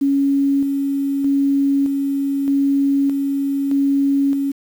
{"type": "tone with tremolo", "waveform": "sine", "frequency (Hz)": 277.9, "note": "C#4", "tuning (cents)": 4, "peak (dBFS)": -13, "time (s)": [0.01, 4.52], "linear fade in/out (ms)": 10, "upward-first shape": "square", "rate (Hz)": 0.81, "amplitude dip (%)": 35, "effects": ["7-bit"]}